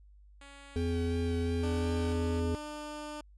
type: tone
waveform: 5% pulse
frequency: 280 Hz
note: C#4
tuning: 18 cents sharp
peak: -39 dBFS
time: 0.41-2.4 s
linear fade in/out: 2 ms
type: tone with vibrato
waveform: 10% pulse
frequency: 779 Hz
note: G5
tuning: 11 cents flat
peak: -39 dBFS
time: 0.76-2.13 s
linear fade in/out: 5 ms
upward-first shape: sine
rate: 2.8 Hz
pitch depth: 39 cents each way
type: harmonic tone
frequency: 84.3 Hz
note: E2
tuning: 39 cents sharp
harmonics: 1 / 3 / 5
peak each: -31 / -34 / -35 dBFS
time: 0.76-2.55 s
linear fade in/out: 0 ms
type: tone with pitch glide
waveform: 15% pulse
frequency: 297.2 to 299.4 Hz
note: D4 to D4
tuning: +21 to +33 cents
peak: -33 dBFS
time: 1.63-3.21 s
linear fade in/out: 5 ms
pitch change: +12 cents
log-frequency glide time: 1.8-1.92 s
effects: added 50 Hz sine -54 dBFS peak until 3.37 s + resampled to 24000 Hz